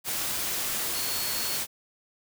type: tone in noise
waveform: sine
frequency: 4372 Hz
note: C#8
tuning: 25 cents flat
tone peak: -35 dBFS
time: 0.92-1.6 s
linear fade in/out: 50 ms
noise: white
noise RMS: -30 dBFS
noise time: 0.04-1.67 s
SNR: -8 dB
effects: none